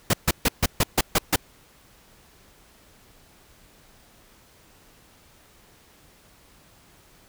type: noise bursts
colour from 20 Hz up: pink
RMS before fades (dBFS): -19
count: 8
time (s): 0.1-1.36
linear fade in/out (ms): 5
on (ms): 35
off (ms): 140
effects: pink hiss -55 dBFS RMS until 7.28 s